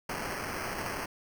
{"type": "noise with sample-and-hold", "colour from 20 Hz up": "blue", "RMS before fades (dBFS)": -36, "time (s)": [0.09, 1.06], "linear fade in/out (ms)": 5, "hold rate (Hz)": 3675, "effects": []}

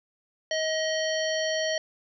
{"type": "harmonic tone with a mistuned harmonic", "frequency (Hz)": 632, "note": "D#5", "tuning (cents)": 27, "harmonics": [1, 3, 5, 7, 9], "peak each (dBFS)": [-27, -32, -34, -35, -37], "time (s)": [0.51, 1.78], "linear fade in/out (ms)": 2, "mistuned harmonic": 5, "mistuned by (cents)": -26, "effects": []}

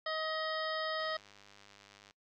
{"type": "harmonic tone", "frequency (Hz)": 631, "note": "D#5", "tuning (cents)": 24, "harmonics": [1, 2, 3, 5, 6, 7, 8], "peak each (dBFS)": [-38, -39, -41, -45, -48, -50, -46], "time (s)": [0.06, 1.17], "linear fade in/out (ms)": 5}
{"type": "click train", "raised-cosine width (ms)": 0.2, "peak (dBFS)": -39, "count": 113, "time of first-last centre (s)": [1, 2.109], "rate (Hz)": 101}
{"effects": ["noise-tail reverb RT60 0.1 s tail -22 dB re dry"]}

